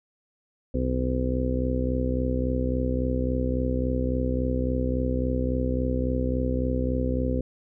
harmonic tone, 63.6 Hz, C2, 48 cents flat, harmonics 1 / 2 / 3 / 4 / 5 / 6 / 7 / 8, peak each -27 / -31 / -38 / -28 / -39 / -37 / -36 / -31 dBFS, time 0.74-7.41 s, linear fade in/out 5 ms, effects none

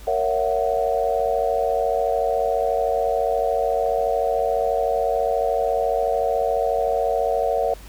sine chord, F# dominant seventh, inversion first, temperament just, 462.5 / 555 / 666 / 740 Hz, A#4 / C#5 / E5 / F#5, -14 / +2 / +18 / 0 cents, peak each -24 dBFS, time 0.07-7.74 s, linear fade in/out 5 ms, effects added 50 Hz sine -39 dBFS peak until 7.88 s + pink hiss -46 dBFS RMS until 7.88 s

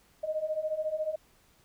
sine beating tone pair, 612 / 626 Hz, D#5 / D#5, -29 / +10 cents, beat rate 14 Hz, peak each -34 / -31 dBFS, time 0.23-1.16 s, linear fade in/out 10 ms, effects pink hiss -64 dBFS RMS until 1.64 s

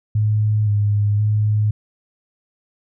sine tone with pitch steps, 106.7 / 103.4 / 106.1 Hz, G#2 / G#2 / G#2, +47 / -7 / +38 cents, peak -14 dBFS, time 0.15-1.71 s, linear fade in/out 5 ms, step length 520 ms, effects none

